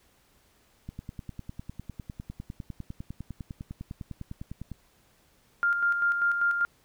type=click train; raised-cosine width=5 ms; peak=-25 dBFS; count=39; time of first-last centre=0.89-4.717 s; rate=9.93 Hz
type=tone with tremolo; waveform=sine; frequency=1400 Hz; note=F6; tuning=4 cents sharp; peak=-21 dBFS; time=5.63-6.65 s; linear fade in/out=0 ms; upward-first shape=square; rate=5.1 Hz; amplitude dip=45%
effects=pink hiss -64 dBFS RMS until 6.84 s